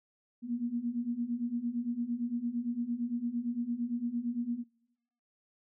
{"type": "beating tone pair", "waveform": "sine", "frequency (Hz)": [233.1, 241.9], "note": ["A#3", "B3"], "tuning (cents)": [0, -36], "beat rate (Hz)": 8.8, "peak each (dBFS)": [-36, -33], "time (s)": [0.42, 4.64], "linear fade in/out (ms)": 50, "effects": ["noise-tail reverb RT60 0.9 s tail -26 dB re dry"]}